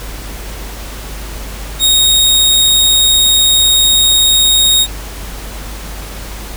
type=tone; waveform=sawtooth; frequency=3742 Hz; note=A#7; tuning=6 cents sharp; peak=-4 dBFS; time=1.79-4.87 s; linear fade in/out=50 ms; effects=added 50 Hz sine -25 dBFS peak until 6.56 s + pink hiss -29 dBFS RMS until 6.56 s